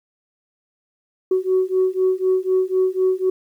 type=beating tone pair; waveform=sine; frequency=371.7 / 375.7 Hz; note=F#4 / F#4; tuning=+8 / +26 cents; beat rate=4 Hz; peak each=-18 dBFS; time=1.31-3.3 s; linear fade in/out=5 ms; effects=tanh soft clip ceiling -10 dBFS + 9-bit